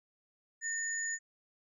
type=tone pair together; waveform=sine; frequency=1824 / 6887 Hz; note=A#6 / A8; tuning=-38 / -38 cents; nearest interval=octave + major seventh; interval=2300 cents; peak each=-36 / -36 dBFS; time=0.61-1.19 s; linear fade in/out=50 ms; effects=none